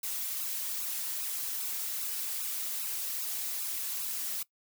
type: noise with flanger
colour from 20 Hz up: blue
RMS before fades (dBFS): -35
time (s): 0.03-4.43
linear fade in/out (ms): 5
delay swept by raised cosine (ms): 0.76 to 5.36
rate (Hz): 2.5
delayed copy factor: +0.85
effects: noise-tail reverb RT60 0.1 s tail -20 dB re dry